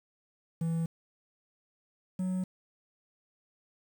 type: tone pair in turn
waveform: triangle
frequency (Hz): 164.81 / 184.99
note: E3 / F#3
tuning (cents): 0 / 0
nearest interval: major second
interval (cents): 200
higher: second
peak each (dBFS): -26 / -27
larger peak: first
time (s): 0.61-0.86 / 2.19-2.44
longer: neither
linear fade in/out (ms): 5
effects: 9-bit